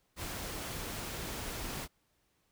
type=noise; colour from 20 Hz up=pink; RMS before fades=-40 dBFS; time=0.16-1.88 s; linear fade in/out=50 ms; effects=pink hiss -75 dBFS RMS until 2.51 s